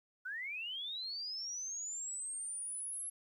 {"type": "linear sweep", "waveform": "sine", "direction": "up", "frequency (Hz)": [1445, 11130], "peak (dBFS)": -39, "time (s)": [0.25, 3.1], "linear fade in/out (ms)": 10, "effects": ["12-bit"]}